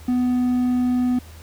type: tone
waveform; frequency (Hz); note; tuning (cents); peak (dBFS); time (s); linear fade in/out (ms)
triangle; 248.7; B3; +12; -15; 0.08-1.19; 5
effects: added 80 Hz sine -40 dBFS peak until 1.42 s + pink hiss -47 dBFS RMS until 1.42 s